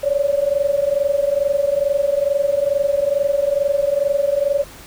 sine tone pair together, 554.4 / 576.7 Hz, C#5 / D5, 0 / -32 cents, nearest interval minor second, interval 68 cents, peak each -18 / -18 dBFS, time 0.03-4.64 s, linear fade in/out 10 ms, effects pink hiss -40 dBFS RMS until 4.86 s

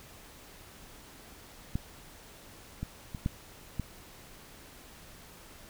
clicks, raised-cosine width 5 ms, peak -18 / -22 / -25 / -16 / -19 dBFS, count 5, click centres 1.755 / 2.83 / 3.148 / 3.261 / 3.797 s, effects pink hiss -52 dBFS RMS until 5.69 s

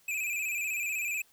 square tone with vibrato, 2474 Hz, D#7, 10 cents flat, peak -31 dBFS, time 0.08-1.22 s, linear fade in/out 5 ms, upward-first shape square, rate 16 Hz, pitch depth 62 cents each way, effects white hiss -64 dBFS RMS until 1.32 s

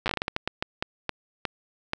slowing click train, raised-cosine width 0.3 ms, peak -10 dBFS, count 16, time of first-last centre 0.06-1.934 s, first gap 8 ms, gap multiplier 1.34, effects none

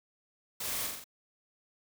white noise with echo, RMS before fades -37 dBFS, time 0.6-0.87 s, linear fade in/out 5 ms, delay 43 ms, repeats 4, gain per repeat -3 dB, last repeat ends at 1.042 s, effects none

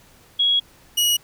sine / sawtooth tone pair in turn, 3322 / 2906 Hz, G#7 / F#7, 0 / -32 cents, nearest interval major second, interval 232 cents, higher first, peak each -15 / -13 dBFS, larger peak second, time 0.39-0.6 / 0.97-1.17 s, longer first, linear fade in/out 10 ms, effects pink hiss -52 dBFS RMS until 1.23 s

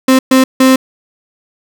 35% pulse tone bursts at uneven times, 261.6 Hz, C4, in tune, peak -3 dBFS, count 3, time 0.08-0.19 / 0.31-0.44 / 0.6-0.76 s, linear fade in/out 5 ms, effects none

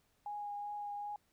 sine tone with vibrato, 823 Hz, G#5, 16 cents flat, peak -39 dBFS, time 0.26-1.16 s, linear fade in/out 2 ms, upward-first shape triangle, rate 2.6 Hz, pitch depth 14 cents each way, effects pink hiss -75 dBFS RMS until 1.32 s

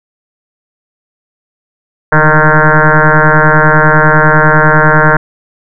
sine tone with frequency modulation, 770 Hz, G5, 31 cents flat, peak -3 dBFS, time 2.12-5.17 s, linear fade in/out 5 ms, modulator 155 Hz, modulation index 6, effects none

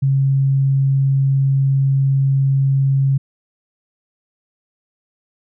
sine tone, 136.2 Hz, C#3, 30 cents flat, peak -12 dBFS, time 0.02-3.18 s, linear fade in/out 10 ms, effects none

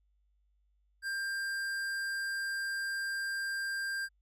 sine tone with tanh clipping, 1591 Hz, G6, 25 cents sharp, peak -35 dBFS, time 1.02-4.09 s, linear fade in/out 50 ms, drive 15 dB, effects added 50 Hz sine -69 dBFS peak until 4.21 s

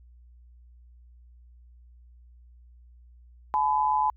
sine tone pair together, 855 / 1002.4 Hz, A5 / B5, -50 / +25 cents, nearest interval minor third, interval 275 cents, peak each -24 dBFS, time 3.54-4.1 s, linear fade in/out 0 ms, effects added 60 Hz sine -50 dBFS peak until 4.16 s

